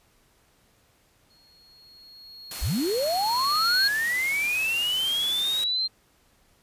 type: tone with exponential growth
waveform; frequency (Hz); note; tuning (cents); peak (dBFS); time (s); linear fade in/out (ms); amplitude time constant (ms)
triangle; 4309; C#8; -50; -18; 1.3-3.88; 5; 560
type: noise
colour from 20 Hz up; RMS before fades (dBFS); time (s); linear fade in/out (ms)
white; -36; 2.51-5.64; 2
type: linear sweep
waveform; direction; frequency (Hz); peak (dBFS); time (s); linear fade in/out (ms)
sine; up; 31.68 to 4186; -23; 2.61-5.88; 20
effects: pink hiss -63 dBFS RMS until 6.62 s + resampled to 32000 Hz